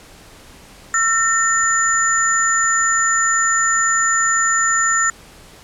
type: tone cluster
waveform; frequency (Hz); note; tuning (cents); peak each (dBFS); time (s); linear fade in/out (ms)
sine; 1340 / 1822 / 7010; E6 / A#6 / A8; +28 / -40 / -7; -18; 0.94-5.1; 2
effects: pink hiss -43 dBFS RMS until 5.63 s + low-pass 11000 Hz 12 dB/octave